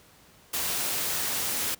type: noise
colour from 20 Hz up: white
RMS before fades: -29 dBFS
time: 0.53-1.75 s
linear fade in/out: 10 ms
effects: pink hiss -56 dBFS RMS until 1.79 s + high-pass 60 Hz 12 dB/octave